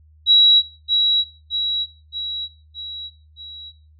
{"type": "tone with echo", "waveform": "sine", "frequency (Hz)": 3883, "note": "B7", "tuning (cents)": -30, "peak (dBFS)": -8, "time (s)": [0.26, 0.63], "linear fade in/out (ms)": 50, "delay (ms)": 620, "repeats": 5, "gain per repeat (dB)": -5, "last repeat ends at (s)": 3.73, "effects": ["noise-tail reverb RT60 0.4 s tail -17 dB re dry", "added 77 Hz sine -48 dBFS peak until 3.99 s"]}